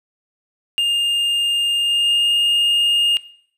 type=tone with pitch glide; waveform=triangle; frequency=2816 to 2834 Hz; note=F7 to F7; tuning=+14 to +25 cents; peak=-13 dBFS; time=0.78-3.17 s; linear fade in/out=0 ms; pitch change=+11 cents; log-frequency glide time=1.74-2.34 s; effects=noise-tail reverb RT60 0.6 s tail -18 dB re dry